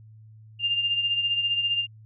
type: beating tone pair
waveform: sine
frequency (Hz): 2800 / 2815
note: F7 / F7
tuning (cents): +4 / +13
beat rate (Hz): 15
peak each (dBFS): -23 / -31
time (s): 0.59-1.87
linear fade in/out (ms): 50
effects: added 109 Hz sine -46 dBFS peak until 2.05 s